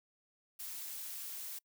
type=noise; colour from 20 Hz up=blue; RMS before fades=-44 dBFS; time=0.59-1.59 s; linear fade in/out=10 ms; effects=noise-tail reverb RT60 0.1 s tail -26 dB re dry